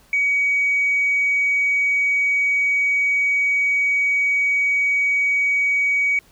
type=tone; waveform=sine; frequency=2260 Hz; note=C#7; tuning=33 cents sharp; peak=-15 dBFS; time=0.13-6.19 s; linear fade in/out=2 ms; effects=tanh soft clip ceiling -11 dBFS + pink hiss -54 dBFS RMS until 6.31 s